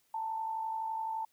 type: tone with amplitude modulation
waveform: sine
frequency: 889 Hz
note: A5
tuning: 18 cents sharp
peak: -31 dBFS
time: 0.14-1.25 s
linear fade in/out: 5 ms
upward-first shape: sine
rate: 51.8 Hz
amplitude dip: 45%
effects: white hiss -72 dBFS RMS until 1.32 s

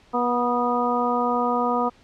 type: harmonic tone with a mistuned harmonic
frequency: 242.9 Hz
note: B3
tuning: 29 cents flat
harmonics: 1 / 2 / 3 / 4 / 5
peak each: -26 / -26 / -26 / -26 / -26 dBFS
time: 0.13-1.9 s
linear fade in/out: 20 ms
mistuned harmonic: 5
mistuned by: +28 cents
effects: pink hiss -55 dBFS RMS until 2.03 s + low-pass 5000 Hz 12 dB/octave

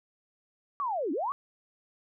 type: linear two-way sweep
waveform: sine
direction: down then up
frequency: 1174.7 to 257.9 to 1174.7 Hz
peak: -28 dBFS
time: 0.8-1.32 s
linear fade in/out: 0 ms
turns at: 1.12 s
effects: none

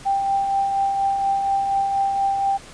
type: tone with tremolo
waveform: sine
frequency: 788 Hz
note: G5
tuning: 9 cents sharp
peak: -16 dBFS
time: 0.05-2.58 s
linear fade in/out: 20 ms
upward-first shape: triangle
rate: 4.2 Hz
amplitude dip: 40%
effects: pink hiss -42 dBFS RMS until 2.73 s + resampled to 22050 Hz

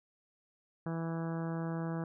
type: harmonic tone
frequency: 164.81 Hz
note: E3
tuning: in tune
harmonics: 1 / 2 / 3 / 4 / 5 / 6 / 7 / 8 / 9 / 10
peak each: -35 / -41 / -45 / -47 / -49 / -51 / -52 / -53 / -54 / -55 dBFS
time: 0.86-2.04 s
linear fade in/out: 2 ms
effects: none

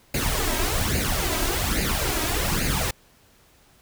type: noise with flanger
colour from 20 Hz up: pink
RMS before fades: -24 dBFS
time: 0.14-2.91 s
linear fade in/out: 5 ms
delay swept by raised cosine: 0.44 to 3.14 ms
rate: 1.2 Hz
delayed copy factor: +0.7
effects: pink hiss -57 dBFS RMS until 3.81 s

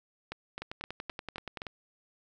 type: two click trains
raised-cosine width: 0.3 ms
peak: -22 / -21 dBFS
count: 12 / 6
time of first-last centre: 0.62-1.668 / 0.32-1.619 s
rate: 10.5 / 3.85 Hz
effects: none

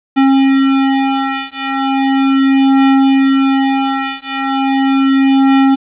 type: beating tone pair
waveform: square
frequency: 270 / 270.37 Hz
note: C#4 / C#4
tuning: -45 / -43 cents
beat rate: 0.37 Hz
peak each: -13 dBFS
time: 0.16-5.76 s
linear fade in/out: 20 ms
effects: resampled to 8000 Hz + 7-bit

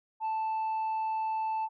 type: tone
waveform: sine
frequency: 880 Hz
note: A5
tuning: in tune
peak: -26 dBFS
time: 0.2-1.69 s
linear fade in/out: 50 ms
effects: tanh soft clip ceiling -28 dBFS

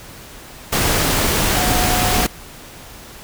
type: tone in noise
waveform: sine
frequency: 728 Hz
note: F#5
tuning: 28 cents flat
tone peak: -22 dBFS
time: 1.56-2.26 s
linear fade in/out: 10 ms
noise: pink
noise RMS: -17 dBFS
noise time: 0.72-2.27 s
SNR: -8 dB
effects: pink hiss -38 dBFS RMS until 3.23 s

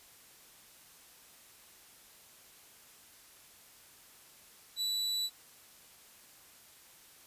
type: tone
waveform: 40% pulse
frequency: 3951 Hz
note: B7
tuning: in tune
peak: -30 dBFS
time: 4.76-5.3 s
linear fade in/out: 50 ms
effects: white hiss -58 dBFS RMS until 7.26 s + resampled to 32000 Hz

